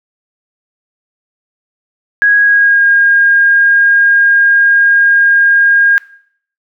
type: tone with pitch glide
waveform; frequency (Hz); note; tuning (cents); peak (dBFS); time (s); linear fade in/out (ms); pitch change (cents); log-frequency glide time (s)
sine; 1652 to 1619.9; G#6 to G#6; -10 to -44; -5; 2.22-5.98; 0; -34; 2.42-2.86
effects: noise-tail reverb RT60 0.6 s tail -20 dB re dry